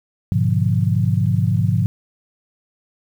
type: chord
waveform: sine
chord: G# diminished seventh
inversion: none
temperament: equal with one note detuned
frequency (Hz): 103.83 / 123.47 / 146.83 / 176.03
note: G#2 / B2 / D3 / F3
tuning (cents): 0 / 0 / 0 / +14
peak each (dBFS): -18 / -20 / -22 / -21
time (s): 0.32-1.86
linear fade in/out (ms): 0
effects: 8-bit